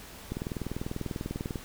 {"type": "click train", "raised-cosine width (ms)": 3, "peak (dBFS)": -20, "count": 26, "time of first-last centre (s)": [0.32, 1.558], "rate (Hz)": 20.2, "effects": ["pink hiss -47 dBFS RMS until 1.64 s"]}